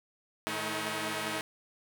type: tone cluster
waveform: 5% pulse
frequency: 110.1 / 157.2 / 215.2 / 317.8 Hz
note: A2 / D#3 / A3 / D#4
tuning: +2 / +18 / -38 / +37 cents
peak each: -31 / -31 / -26 / -24 dBFS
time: 0.47-1.41 s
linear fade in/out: 0 ms
effects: none